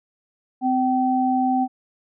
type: tone pair together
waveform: sine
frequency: 257 / 769 Hz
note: C4 / G5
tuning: -31 / -33 cents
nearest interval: octave + perfect fifth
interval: 1898 cents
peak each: -20 dBFS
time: 0.61-1.68 s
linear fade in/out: 50 ms
effects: none